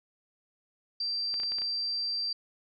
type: tone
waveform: sine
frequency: 4699 Hz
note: D8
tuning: in tune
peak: -29 dBFS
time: 1-2.33 s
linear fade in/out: 5 ms
type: clicks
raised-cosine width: 0.3 ms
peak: -28 dBFS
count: 6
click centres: 1.341 / 1.4 / 1.434 / 1.52 / 1.585 / 1.619 s
effects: none